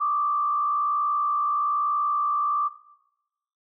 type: tone with frequency modulation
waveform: sine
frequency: 1174.7 Hz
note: D6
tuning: in tune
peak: -21 dBFS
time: 0-2.69 s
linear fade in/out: 20 ms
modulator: 61.1 Hz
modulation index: 0.67
effects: noise-tail reverb RT60 0.9 s tail -17 dB re dry